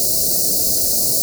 white band-stop noise, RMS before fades -17 dBFS, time 0-1.22 s, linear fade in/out 0 ms, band 700 to 4200 Hz, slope 96 dB/octave, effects none

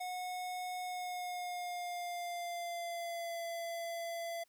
square tone with pitch glide, 729 to 676.3 Hz, F#5 to E5, -26 to +44 cents, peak -39 dBFS, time 0-4.44 s, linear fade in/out 10 ms, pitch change -130 cents, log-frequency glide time 0.83-3.4 s, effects white hiss -74 dBFS RMS until 4.48 s

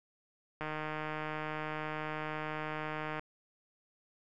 click train, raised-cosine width 0.5 ms, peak -23 dBFS, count 399, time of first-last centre 0.61-3.194 s, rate 154 Hz, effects none

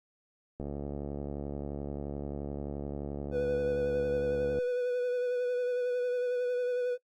click train, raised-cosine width 2 ms, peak -24 dBFS, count 286, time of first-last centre 0.6-4.586 s, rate 71.5 Hz
triangle tone with vibrato, 493.9 Hz, B4, in tune, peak -26 dBFS, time 3.31-6.98 s, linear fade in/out 50 ms, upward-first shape sine, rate 11 Hz, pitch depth 20 cents each way
effects noise-tail reverb RT60 0.1 s tail -23 dB re dry + Opus 48 kbps

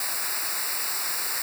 white noise with comb filter, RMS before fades -28 dBFS, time 0-1.42 s, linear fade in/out 2 ms, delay 0.31 ms, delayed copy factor -1, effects none

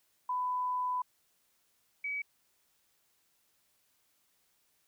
sine tone pair in turn, 999 / 2276 Hz, B5 / C#7, +20 / +45 cents, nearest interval octave + major second, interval 1425 cents, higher second, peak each -30 / -33 dBFS, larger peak first, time 0.29-1.02 / 2.04-2.22 s, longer first, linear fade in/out 5 ms, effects white hiss -73 dBFS RMS until 4.87 s

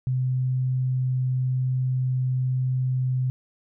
sine tone, 128.5 Hz, C3, 31 cents flat, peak -21 dBFS, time 0.07-3.3 s, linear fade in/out 0 ms, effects none

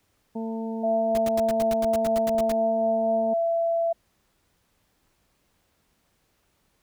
harmonic tone, 224.7 Hz, A3, 37 cents sharp, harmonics 1 / 2 / 3 / 4, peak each -29 / -35 / -39 / -41 dBFS, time 0.35-3.34 s, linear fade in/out 10 ms
sine tone, 670 Hz, E5, 28 cents sharp, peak -21 dBFS, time 0.83-3.93 s, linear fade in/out 10 ms
pink noise bursts, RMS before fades -34 dBFS, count 13, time 1.15-2.519 s, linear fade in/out 0 ms, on 25 ms, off 87 ms
click, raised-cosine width 2 ms, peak -31 dBFS, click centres 2.348 s
effects pink hiss -69 dBFS RMS until 6.82 s

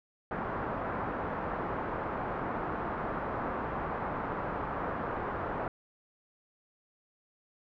white low-pass noise, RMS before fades -35 dBFS, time 0.31-5.68 s, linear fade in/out 2 ms, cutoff 1300 Hz, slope 24 dB/octave, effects none

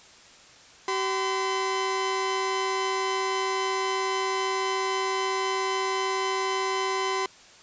sawtooth tone pair together, 382.4 / 1021 Hz, G4 / C6, -43 / -43 cents, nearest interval octave + perfect fourth, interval 1700 cents, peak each -24 dBFS, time 0.88-7.26 s, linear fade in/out 2 ms, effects white hiss -51 dBFS RMS until 7.62 s + resampled to 16000 Hz

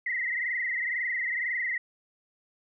sine tone with frequency modulation, 1976 Hz, B6, in tune, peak -27 dBFS, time 0.06-1.78 s, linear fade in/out 5 ms, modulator 22 Hz, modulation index 4.9, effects none

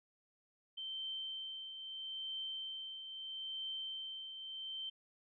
sine tone with tremolo, 3112 Hz, G7, 13 cents flat, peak -39 dBFS, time 0.77-4.9 s, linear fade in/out 10 ms, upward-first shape triangle, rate 0.77 Hz, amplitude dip 55%, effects none

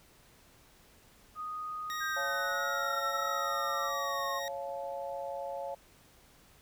sine tone with pitch glide, 1242 to 1338.9 Hz, D#6 to E6, -3 to +27 cents, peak -36 dBFS, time 1.35-3.91 s, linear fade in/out 50 ms, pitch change +130 cents, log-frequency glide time 2.28-2.93 s
20% pulse tone with vibrato, 1872 Hz, A#6, 7 cents sharp, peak -33 dBFS, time 1.9-4.48 s, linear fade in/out 0 ms, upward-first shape sine, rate 1.6 Hz, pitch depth 10 cents each way
sine exponential sweep, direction down, 1602 to 1070 Hz, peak -34 dBFS, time 2-4.4 s, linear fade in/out 20 ms
sine chord, Db augmented, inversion none, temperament just, 554.4 / 693 / 866.2 Hz, Db5 / F5 / A5, 0 / -14 / -27 cents, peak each -38 / -41 / -42 dBFS, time 2.16-5.75 s, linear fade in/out 10 ms
effects pink hiss -61 dBFS RMS until 6.61 s

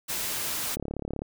white noise, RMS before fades -31 dBFS, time 0.08-0.76 s, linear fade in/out 20 ms
click train, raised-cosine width 2 ms, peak -19 dBFS, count 17, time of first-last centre 0.77-1.219 s, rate 35.6 Hz
effects none

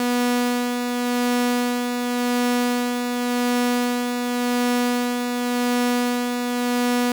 sawtooth tone with tremolo, 244.4 Hz, B3, 18 cents flat, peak -14 dBFS, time 0-7.12 s, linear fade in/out 2 ms, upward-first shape sine, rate 0.9 Hz, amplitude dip 40%, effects 7-bit

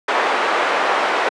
pink band-pass noise, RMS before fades -18 dBFS, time 0.08-1.29 s, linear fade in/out 5 ms, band 550 to 1900 Hz, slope 12 dB/octave, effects high-pass 300 Hz 12 dB/octave + resampled to 22050 Hz

